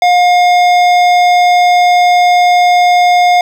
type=tone with hard clipping; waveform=sine; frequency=713 Hz; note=F5; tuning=36 cents sharp; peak=-7 dBFS; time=0.02-3.41 s; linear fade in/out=2 ms; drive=13 dB; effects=none